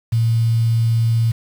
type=tone with quantisation; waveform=sine; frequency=114.5 Hz; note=A#2; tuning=31 cents flat; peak=-13 dBFS; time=0.12-1.32 s; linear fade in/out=10 ms; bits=6; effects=none